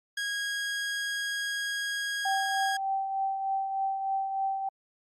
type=tone; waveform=sawtooth; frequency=1642 Hz; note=G#6; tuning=20 cents flat; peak=-26 dBFS; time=0.17-2.77 s; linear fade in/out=5 ms
type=tone with tremolo; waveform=sine; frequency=777 Hz; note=G5; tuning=16 cents flat; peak=-25 dBFS; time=2.25-4.69 s; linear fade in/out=5 ms; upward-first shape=triangle; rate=3.3 Hz; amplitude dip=50%
effects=low-pass 9000 Hz 12 dB/octave + Opus 48 kbps